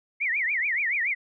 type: tone with vibrato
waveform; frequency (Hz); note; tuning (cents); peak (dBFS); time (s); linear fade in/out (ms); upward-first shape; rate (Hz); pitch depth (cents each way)
sine; 2095; C7; +2; -23; 0.2-1.15; 20; triangle; 7; 290
effects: none